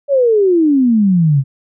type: exponential sweep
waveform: sine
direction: down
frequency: 579 to 130.81 Hz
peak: -8 dBFS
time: 0.08-1.44 s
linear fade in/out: 50 ms
effects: none